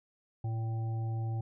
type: harmonic tone with a mistuned harmonic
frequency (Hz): 113.3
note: A#2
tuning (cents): -49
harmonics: 1 / 3 / 5 / 7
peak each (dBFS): -31 / -48 / -55 / -47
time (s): 0.44-1.41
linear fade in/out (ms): 5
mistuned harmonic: 7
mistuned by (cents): -28
effects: none